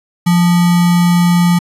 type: tone with sample-and-hold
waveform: sine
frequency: 174.61 Hz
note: F3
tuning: in tune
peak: -7 dBFS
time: 0.26-1.59 s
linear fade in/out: 10 ms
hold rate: 1050 Hz
effects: resampled to 32000 Hz